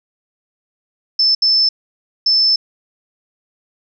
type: tone bursts at uneven times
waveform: sine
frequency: 5274 Hz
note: E8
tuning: in tune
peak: -10 dBFS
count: 3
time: 1.19-1.35 / 1.42-1.69 / 2.26-2.56 s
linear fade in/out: 5 ms
effects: none